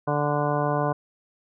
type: harmonic tone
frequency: 146.8 Hz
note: D3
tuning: in tune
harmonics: 1 / 2 / 3 / 4 / 5 / 6 / 7 / 8 / 10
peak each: -27 / -31 / -30 / -28 / -29 / -36 / -29 / -37 / -37 dBFS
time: 0.07-0.93 s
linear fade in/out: 10 ms
effects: none